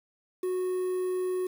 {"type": "tone with quantisation", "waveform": "triangle", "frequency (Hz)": 367.3, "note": "F#4", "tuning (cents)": -13, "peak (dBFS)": -25, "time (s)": [0.43, 1.47], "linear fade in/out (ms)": 5, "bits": 8, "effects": []}